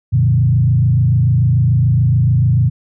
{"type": "tone with frequency modulation", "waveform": "sine", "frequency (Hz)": 122.5, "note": "B2", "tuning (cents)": -14, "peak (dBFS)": -9, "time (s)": [0.12, 2.7], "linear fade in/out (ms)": 20, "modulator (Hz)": 26.9, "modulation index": 1.1, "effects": []}